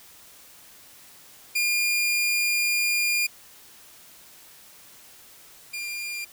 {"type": "tone pair in turn", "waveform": "sawtooth", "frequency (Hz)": [2414, 2401], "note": ["D7", "D7"], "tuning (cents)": [47, 38], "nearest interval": "unison", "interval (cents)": 9, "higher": "first", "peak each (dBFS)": [-18, -27], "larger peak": "first", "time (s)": [[1.55, 3.27], [5.73, 6.25]], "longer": "first", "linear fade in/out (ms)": 10, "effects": ["white hiss -50 dBFS RMS until 6.32 s"]}